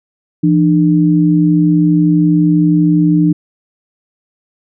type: tone pair together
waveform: sine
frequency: 168.6 / 300.9 Hz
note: E3 / D4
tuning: +39 / +42 cents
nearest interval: minor seventh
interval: 1003 cents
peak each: -10 dBFS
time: 0.43-3.33 s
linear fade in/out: 10 ms
effects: none